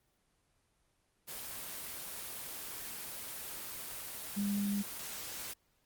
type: tone in noise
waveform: sine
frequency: 202.4 Hz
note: G#3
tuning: 44 cents flat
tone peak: -31 dBFS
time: 4.36-4.83 s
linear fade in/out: 20 ms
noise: white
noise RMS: -43 dBFS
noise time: 1.27-5.54 s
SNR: +9 dB
effects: pink hiss -75 dBFS RMS until 5.85 s + Opus 24 kbps